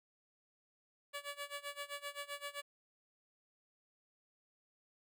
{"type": "tone with tremolo", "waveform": "10% pulse", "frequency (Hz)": 573, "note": "D5", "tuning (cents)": -43, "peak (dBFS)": -32, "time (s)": [1.13, 2.62], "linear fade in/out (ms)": 20, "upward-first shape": "sine", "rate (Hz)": 7.7, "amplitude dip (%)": 90, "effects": []}